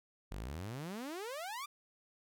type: exponential sweep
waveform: sawtooth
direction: up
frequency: 43.24 to 1219 Hz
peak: -37 dBFS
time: 0.31-1.66 s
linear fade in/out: 10 ms
effects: none